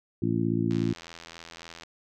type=harmonic tone; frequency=56.6 Hz; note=A1; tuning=50 cents sharp; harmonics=2 / 3 / 4 / 5 / 6; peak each=-30 / -30 / -30 / -30 / -30 dBFS; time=0.22-0.93 s; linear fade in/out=5 ms
type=click train; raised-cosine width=0.2 ms; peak=-25 dBFS; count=95; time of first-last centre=0.71-1.834 s; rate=83.6 Hz
effects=none